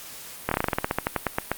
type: slowing click train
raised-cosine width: 0.5 ms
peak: -7 dBFS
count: 17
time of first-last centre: 0.49-1.516 s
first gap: 24 ms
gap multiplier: 1.12
effects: white hiss -41 dBFS RMS until 1.57 s + Opus 48 kbps